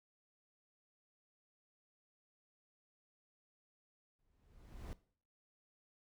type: noise with exponential growth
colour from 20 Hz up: brown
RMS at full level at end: -43 dBFS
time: 4.19-4.93 s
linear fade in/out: 0 ms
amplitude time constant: 160 ms
effects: noise-tail reverb RT60 0.5 s tail -18 dB re dry